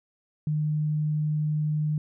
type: tone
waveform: sine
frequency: 152 Hz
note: D#3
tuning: 40 cents flat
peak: -23 dBFS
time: 0.47-1.98 s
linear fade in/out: 2 ms
effects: none